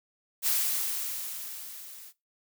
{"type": "noise with level ramp", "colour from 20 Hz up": "blue", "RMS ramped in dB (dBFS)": [-25, -48], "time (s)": [0.42, 2.13], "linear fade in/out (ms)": 50, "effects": ["noise-tail reverb RT60 0.2 s tail -18 dB re dry"]}